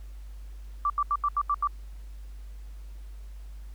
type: tone bursts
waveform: sine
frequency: 1166 Hz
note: D6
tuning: 13 cents flat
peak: -22 dBFS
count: 7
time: 0.85-1.673 s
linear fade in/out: 2 ms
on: 49 ms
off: 80 ms
effects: added 50 Hz sine -39 dBFS peak until 3.74 s + pink hiss -61 dBFS RMS until 3.74 s